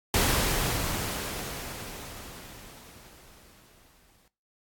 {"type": "noise with exponential decay", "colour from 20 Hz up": "pink", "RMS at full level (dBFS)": -23, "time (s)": [0.14, 4.28], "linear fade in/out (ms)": 2, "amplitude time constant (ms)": 900, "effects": ["noise-tail reverb RT60 0.4 s tail -22 dB re dry", "AAC 64 kbps"]}